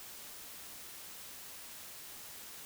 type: silence
effects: white hiss -49 dBFS RMS until 2.65 s